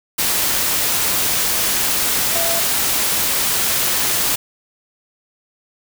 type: tone in noise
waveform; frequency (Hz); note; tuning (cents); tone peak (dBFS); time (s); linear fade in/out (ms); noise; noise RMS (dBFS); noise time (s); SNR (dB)
sine; 671; E5; +31; -23; 2.35-2.6; 10; white; -18; 0.18-4.36; -8
effects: none